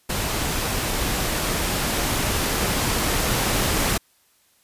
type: noise with level ramp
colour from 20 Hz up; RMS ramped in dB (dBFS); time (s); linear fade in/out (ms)
pink; -25 to -21; 0.09-3.98; 10
effects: white hiss -61 dBFS RMS until 4.63 s + resampled to 32000 Hz